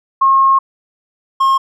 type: tone pair in turn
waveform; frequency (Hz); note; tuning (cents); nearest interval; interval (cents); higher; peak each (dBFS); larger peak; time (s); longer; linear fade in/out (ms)
sine / triangle; 1079 / 1074.5; C#6 / C6; -47 / +46; unison; 7; first; -7; neither; 0.21-0.59 / 1.4-1.58; first; 10
effects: none